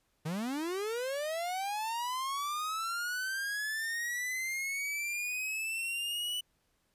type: linear sweep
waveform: 45% pulse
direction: up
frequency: 146.83 to 2979 Hz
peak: -33 dBFS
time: 0.25-6.41 s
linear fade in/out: 10 ms
effects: pink hiss -75 dBFS RMS until 6.94 s + resampled to 32000 Hz